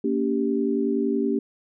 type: chord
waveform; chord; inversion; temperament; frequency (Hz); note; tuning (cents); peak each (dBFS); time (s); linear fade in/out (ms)
sine; G diminished; first; equal with one note detuned; 233.1 / 283.7 / 392; Bb3 / Db4 / G4; 0 / +40 / 0; -25; 0.04-1.39; 5
effects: none